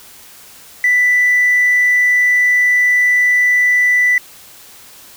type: tone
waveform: triangle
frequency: 1980 Hz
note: B6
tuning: 4 cents sharp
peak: -6 dBFS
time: 0.84-4.18 s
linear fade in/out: 2 ms
effects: tanh soft clip ceiling -6 dBFS + white hiss -40 dBFS RMS until 5.16 s